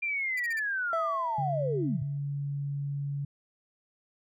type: linear sweep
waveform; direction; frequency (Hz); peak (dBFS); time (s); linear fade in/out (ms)
sine; down; 2400 to 98; -28; 0.02-2.03; 10
type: tone bursts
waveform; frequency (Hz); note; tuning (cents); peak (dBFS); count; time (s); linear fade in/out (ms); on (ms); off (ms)
sawtooth; 2349; D7; 0; -35; 4; 0.37-0.596; 5; 28; 38
type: tone with exponential decay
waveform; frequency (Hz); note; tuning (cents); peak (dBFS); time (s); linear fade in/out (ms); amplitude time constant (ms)
triangle; 659.3; E5; 0; -26; 0.93-2.18; 1; 270
type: tone with pitch glide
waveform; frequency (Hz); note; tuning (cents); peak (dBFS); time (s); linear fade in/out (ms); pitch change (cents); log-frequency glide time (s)
sine; 142.7 to 141.63; D3 to C#3; -49 to +38; -30; 1.38-3.25; 5; -13; 1.53-2.66
effects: none